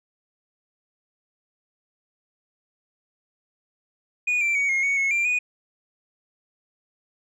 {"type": "tone with pitch steps", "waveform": "sine", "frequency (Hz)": [2460, 2349, 2246, 2147, 2228, 2185, 2371, 2470], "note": ["D#7", "D7", "C#7", "C7", "C#7", "C#7", "D7", "D#7"], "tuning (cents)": [-20, 0, 22, 44, 8, -26, 16, -13], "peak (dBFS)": -17, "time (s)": [4.27, 5.39], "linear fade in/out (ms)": 10, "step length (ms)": 140, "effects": ["tanh soft clip ceiling -19 dBFS"]}